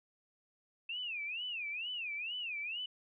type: tone with vibrato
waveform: sine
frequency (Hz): 2628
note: E7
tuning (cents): -6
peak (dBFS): -37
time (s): 0.89-2.86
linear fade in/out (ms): 5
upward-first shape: sine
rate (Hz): 2.2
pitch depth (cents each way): 230
effects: none